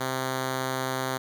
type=tone; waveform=5% pulse; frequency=130.81 Hz; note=C3; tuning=in tune; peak=-16 dBFS; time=0-1.18 s; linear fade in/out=10 ms; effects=none